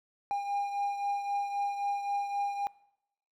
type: beating tone pair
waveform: triangle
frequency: 806 / 809.8 Hz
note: G5 / G#5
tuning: +48 / -44 cents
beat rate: 3.8 Hz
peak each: -29 / -36 dBFS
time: 0.31-2.67 s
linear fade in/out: 0 ms
effects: noise-tail reverb RT60 0.8 s tail -22 dB re dry